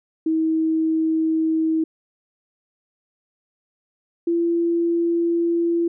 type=tone pair in turn; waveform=sine; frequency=320 / 339 Hz; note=D#4 / E4; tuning=+49 / +49 cents; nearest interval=minor second; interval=100 cents; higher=second; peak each=-17 dBFS; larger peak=neither; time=0.26-1.84 / 4.27-5.88 s; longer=second; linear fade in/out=5 ms; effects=none